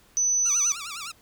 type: tone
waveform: sine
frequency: 6000 Hz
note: F#8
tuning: 23 cents sharp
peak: -20 dBFS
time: 0.17-0.72 s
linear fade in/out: 0 ms
type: tone with vibrato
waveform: 10% pulse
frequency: 1257 Hz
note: D#6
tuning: 17 cents sharp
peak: -25 dBFS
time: 0.45-1.12 s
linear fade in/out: 10 ms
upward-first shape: sine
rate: 9.8 Hz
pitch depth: 190 cents each way
effects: pink hiss -58 dBFS RMS until 1.21 s